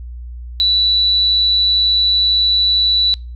sine tone with amplitude modulation, 3951 Hz, B7, in tune, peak -9 dBFS, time 0.6-3.14 s, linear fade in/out 0 ms, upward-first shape sine, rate 187 Hz, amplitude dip 30%, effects noise-tail reverb RT60 0.3 s tail -24 dB re dry + added 60 Hz sine -27 dBFS peak until 3.35 s

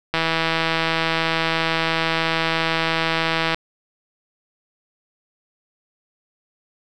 click train, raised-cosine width 0.3 ms, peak -4 dBFS, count 556, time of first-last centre 0.14-3.545 s, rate 163 Hz, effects none

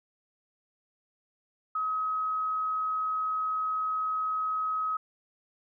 sine tone, 1272 Hz, D#6, 38 cents sharp, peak -27 dBFS, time 1.75-4.97 s, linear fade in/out 5 ms, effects none

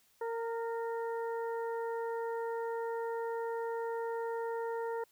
harmonic tone with a mistuned harmonic, 460.1 Hz, A#4, 23 cents flat, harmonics 1 / 2 / 3 / 4, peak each -35 / -40 / -49 / -51 dBFS, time 0.21-5.04 s, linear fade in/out 5 ms, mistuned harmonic 3, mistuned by +23 cents, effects white hiss -69 dBFS RMS until 5.11 s

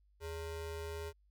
square ring-modulated tone, 246.9 Hz, B3, in tune, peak -38 dBFS, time 0.2-1.13 s, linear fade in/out 50 ms, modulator 168 Hz, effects added 50 Hz sine -66 dBFS peak until 1.3 s

